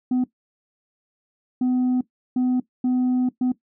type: tone bursts at uneven times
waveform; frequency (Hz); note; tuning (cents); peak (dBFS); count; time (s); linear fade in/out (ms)
sine; 252; B3; +35; -15; 5; 0.11-0.24 / 1.61-2.01 / 2.36-2.6 / 2.84-3.29 / 3.41-3.52; 5
effects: noise-tail reverb RT60 0.1 s tail -17 dB re dry + tanh soft clip ceiling -17 dBFS